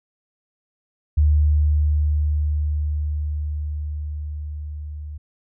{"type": "tone with level ramp", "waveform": "sine", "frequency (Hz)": 75, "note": "D2", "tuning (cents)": 37, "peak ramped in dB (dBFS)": [-12, -30], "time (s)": [1.17, 5.18], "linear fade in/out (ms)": 10, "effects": []}